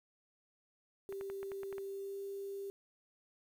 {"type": "tone with pitch glide", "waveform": "sine", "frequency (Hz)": [392, 395.6], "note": ["G4", "G4"], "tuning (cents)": [0, 16], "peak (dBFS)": -40, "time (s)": [1.09, 2.7], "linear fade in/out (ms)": 0, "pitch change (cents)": 16, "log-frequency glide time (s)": [1.84, 2.21]}
{"type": "clicks", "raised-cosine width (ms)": 0.5, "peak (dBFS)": -34, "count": 8, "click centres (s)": [1.125, 1.211, 1.3, 1.43, 1.518, 1.633, 1.727, 1.782]}
{"effects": ["10-bit"]}